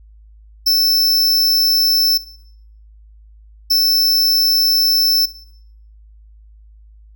square tone bursts at uneven times, 5310 Hz, E8, 12 cents sharp, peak -11 dBFS, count 2, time 0.66-2.18 / 3.7-5.26 s, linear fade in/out 10 ms, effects noise-tail reverb RT60 0.7 s tail -19 dB re dry + added 53 Hz sine -41 dBFS peak until 7.15 s

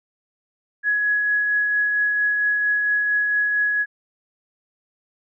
sine tone with tremolo, 1678 Hz, G#6, 17 cents sharp, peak -16 dBFS, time 0.83-3.86 s, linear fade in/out 50 ms, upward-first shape triangle, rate 4.4 Hz, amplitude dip 30%, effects none

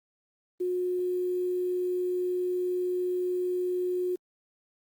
sine tone with quantisation, 361.9 Hz, F#4, 38 cents flat, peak -26 dBFS, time 0.6-4.16 s, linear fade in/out 10 ms, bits 9, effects Opus 24 kbps

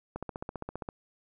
click train, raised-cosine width 1 ms, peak -22 dBFS, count 12, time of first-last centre 0.16-0.888 s, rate 15.1 Hz, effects none

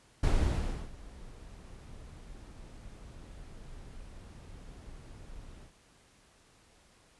brown noise with ADSR envelope, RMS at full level -25 dBFS, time 0.23-5.72 s, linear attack 6 ms, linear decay 660 ms, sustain -23 dB, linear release 88 ms, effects pink hiss -63 dBFS RMS until 7.19 s + resampled to 24000 Hz

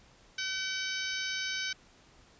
harmonic tone, 762 Hz, G5, 49 cents flat, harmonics 2 / 3 / 4 / 5 / 6 / 7 / 8, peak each -37 / -39 / -40 / -41 / -42 / -42 / -43 dBFS, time 0.38-1.73 s, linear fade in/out 5 ms, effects pink hiss -60 dBFS RMS until 2.39 s + resampled to 16000 Hz

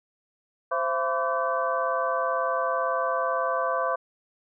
sine tone cluster, 522 / 673 / 1013 / 1151 / 1529 Hz, C5 / E5 / B5 / D6 / G6, -4 / +36 / +44 / -35 / -44 cents, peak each -29 / -29 / -31 / -28 / -34 dBFS, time 0.71-3.96 s, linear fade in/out 10 ms, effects none

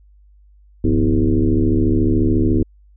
sine tone with frequency modulation, 174.61 Hz, F3, in tune, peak -12 dBFS, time 0.84-2.63 s, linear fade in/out 5 ms, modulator 73.9 Hz, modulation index 2.7, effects added 50 Hz sine -46 dBFS peak until 2.96 s

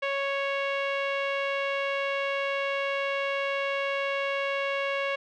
sawtooth tone with low-pass filter, 554 Hz, C#5, 1 cent flat, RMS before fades -29 dBFS, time 0.02-5.16 s, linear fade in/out 10 ms, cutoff 2600 Hz, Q 2.7, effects none

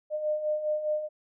sine beating tone pair, 604 / 608.9 Hz, D5 / D#5, +48 / -38 cents, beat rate 4.9 Hz, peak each -34 / -27 dBFS, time 0.1-1.09 s, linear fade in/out 50 ms, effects none

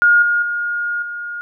sine tone with level steps, 1426 Hz, F6, 36 cents sharp, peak -8 / -13 / -18 / -24 dBFS, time 0.02-1.41 s, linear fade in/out 0 ms, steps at 0.22 / 0.42 / 1.02 s, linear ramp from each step 5 ms, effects none

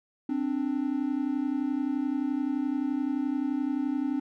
triangle tone pair together, 263 / 294.6 Hz, C4 / D4, +9 / +6 cents, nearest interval major second, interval 197 cents, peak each -27 dBFS, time 0.29-4.2 s, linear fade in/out 5 ms, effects none

